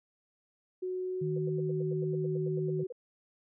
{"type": "tone with pitch glide", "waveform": "sine", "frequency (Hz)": [368.5, 373.6], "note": ["F#4", "F#4"], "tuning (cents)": [-7, 17], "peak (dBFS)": -32, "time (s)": [0.82, 2.87], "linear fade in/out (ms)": 10, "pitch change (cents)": 24, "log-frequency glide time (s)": [1.02, 1.5]}
{"type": "tone", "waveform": "sine", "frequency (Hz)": 155.56, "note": "D#3", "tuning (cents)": 0, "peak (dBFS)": -32, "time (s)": [1.21, 2.84], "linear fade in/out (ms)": 10}
{"type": "tone bursts", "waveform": "sine", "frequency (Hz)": 490.7, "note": "B4", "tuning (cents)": -11, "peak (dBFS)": -38, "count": 15, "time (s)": [1.36, 2.924], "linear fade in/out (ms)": 5, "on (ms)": 24, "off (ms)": 86}
{"effects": []}